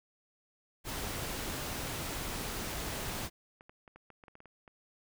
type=noise; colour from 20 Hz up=pink; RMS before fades=-38 dBFS; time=0.84-3.3 s; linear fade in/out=50 ms
type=clicks; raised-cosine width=0.5 ms; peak=-38 dBFS; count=11; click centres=3.609 / 3.695 / 3.878 / 3.96 / 4.103 / 4.238 / 4.282 / 4.354 / 4.404 / 4.457 / 4.678 s
effects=none